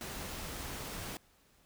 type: noise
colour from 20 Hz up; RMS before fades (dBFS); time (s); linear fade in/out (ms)
pink; -42; 0.01-1.17; 0
effects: pink hiss -67 dBFS RMS until 1.65 s